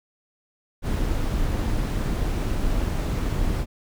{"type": "noise with amplitude modulation", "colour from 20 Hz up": "brown", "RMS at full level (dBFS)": -22, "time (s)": [0.82, 3.66], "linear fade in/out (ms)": 50, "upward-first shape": "sine", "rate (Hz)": 275, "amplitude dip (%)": 40, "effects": []}